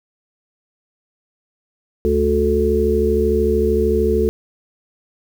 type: harmonic tone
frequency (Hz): 73.2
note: D2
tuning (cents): -5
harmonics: 1 / 3 / 5 / 6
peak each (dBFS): -20 / -22 / -19 / -17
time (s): 2.05-4.29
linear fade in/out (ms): 0
effects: 7-bit